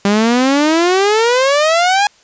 sawtooth exponential sweep, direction up, 197.2 to 837 Hz, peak -6 dBFS, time 0.05-2.07 s, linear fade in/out 2 ms, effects white hiss -49 dBFS RMS until 2.23 s + resampled to 16000 Hz

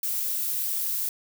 violet noise, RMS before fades -28 dBFS, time 0.03-1.09 s, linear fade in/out 2 ms, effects none

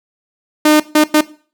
sawtooth tone bursts at uneven times, 304.3 Hz, D#4, 38 cents flat, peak -3 dBFS, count 3, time 0.65-0.8 / 0.95-1.04 / 1.14-1.21 s, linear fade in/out 5 ms, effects noise-tail reverb RT60 0.4 s tail -18 dB re dry

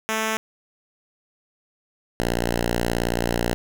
5% pulse tone pair in turn, 220 / 58.66 Hz, A3 / A#1, 0 / +12 cents, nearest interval octave + major seventh, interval 2288 cents, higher first, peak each -11 / -10 dBFS, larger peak second, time 0.09-0.37 / 2.2-3.54 s, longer second, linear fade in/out 0 ms, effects none

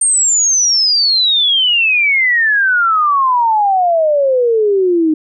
sine exponential sweep, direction down, 8830 to 305.3 Hz, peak -9 dBFS, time 0.01-5.14 s, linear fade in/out 5 ms, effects none

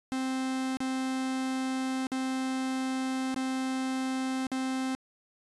45% pulse tone with dropouts, 261.6 Hz, C4, in tune, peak -29 dBFS, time 0.12-4.95 s, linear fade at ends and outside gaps 0 ms, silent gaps 0.77-0.804 / 2.069-2.118 / 3.344-3.362 / 4.468-4.517 s, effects resampled to 24000 Hz

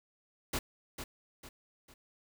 pink noise with echo, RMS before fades -34 dBFS, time 0.53-0.59 s, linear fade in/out 5 ms, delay 450 ms, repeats 3, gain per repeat -8 dB, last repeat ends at 1.94 s, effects none

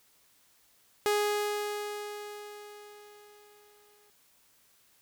sawtooth tone with exponential decay, 415.3 Hz, G#4, in tune, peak -20 dBFS, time 1.06-4.1 s, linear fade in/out 0 ms, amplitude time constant 660 ms, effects white hiss -65 dBFS RMS until 5.01 s

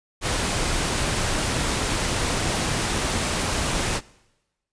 pink noise, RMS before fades -24 dBFS, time 0.21-4.01 s, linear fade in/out 50 ms, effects noise-tail reverb RT60 1.0 s tail -22 dB re dry + resampled to 22050 Hz

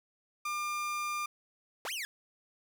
30% pulse tone, 1200 Hz, D6, 37 cents sharp, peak -30 dBFS, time 0.45-1.26 s, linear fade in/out 5 ms
sawtooth linear two-way sweep, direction up then down, 331.5 to 3232 to 1623 Hz, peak -32 dBFS, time 1.85-2.05 s, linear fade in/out 0 ms, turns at 1.93 s
effects none

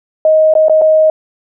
sine tone with dropouts, 627 Hz, D#5, 13 cents sharp, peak -5 dBFS, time 0.25-1.1 s, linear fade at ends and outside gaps 2 ms, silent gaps 0.538-0.552 / 0.684-0.696 / 0.814-0.818 s, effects none

